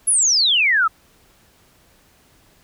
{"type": "exponential sweep", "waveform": "sine", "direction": "down", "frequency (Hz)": [11080, 1244.5], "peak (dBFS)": -13, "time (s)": [0.07, 0.88], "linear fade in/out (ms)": 10, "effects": ["pink hiss -55 dBFS RMS until 2.63 s"]}